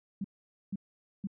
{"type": "tone bursts", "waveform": "sine", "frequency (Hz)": 196.8, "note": "G3", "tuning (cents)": 7, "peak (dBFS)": -31, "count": 3, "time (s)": [0.21, 1.272], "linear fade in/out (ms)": 5, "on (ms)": 34, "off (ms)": 480, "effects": []}